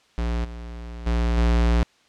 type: tone with level steps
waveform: square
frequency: 58.27 Hz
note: A#1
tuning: in tune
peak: -23 / -34 / -20 / -17 dBFS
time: 0.18-1.83 s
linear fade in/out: 0 ms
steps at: 0.44 / 1.06 / 1.37 s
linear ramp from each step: 10 ms
effects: white hiss -59 dBFS RMS until 2.08 s + low-pass 5000 Hz 12 dB/octave